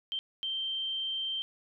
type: tone bursts at uneven times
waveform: sine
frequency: 3136 Hz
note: G7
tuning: in tune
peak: -31 dBFS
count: 2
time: 0.12-0.19 / 0.43-1.42 s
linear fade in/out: 0 ms
effects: none